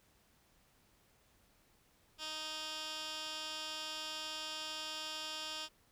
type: tone with band-pass filter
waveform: 15% pulse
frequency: 311.1 Hz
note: D#4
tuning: in tune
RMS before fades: -43 dBFS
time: 2.18-5.69 s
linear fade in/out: 50 ms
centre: 4100 Hz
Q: 1.7
effects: pink hiss -70 dBFS RMS until 5.91 s